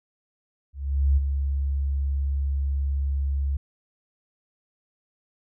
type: tone with ADSR envelope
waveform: sine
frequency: 69.3 Hz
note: C#2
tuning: in tune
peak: -15 dBFS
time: 0.73-3.57 s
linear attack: 440 ms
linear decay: 20 ms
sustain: -7 dB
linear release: 5 ms
effects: none